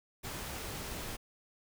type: noise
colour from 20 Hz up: pink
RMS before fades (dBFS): -41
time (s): 0.23-1.17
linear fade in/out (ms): 20
effects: none